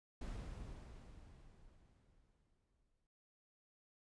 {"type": "noise with exponential decay", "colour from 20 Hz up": "brown", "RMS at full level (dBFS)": -44, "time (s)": [0.21, 3.07], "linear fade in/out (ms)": 5, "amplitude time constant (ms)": 620, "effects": ["noise-tail reverb RT60 0.5 s tail -26 dB re dry", "resampled to 22050 Hz"]}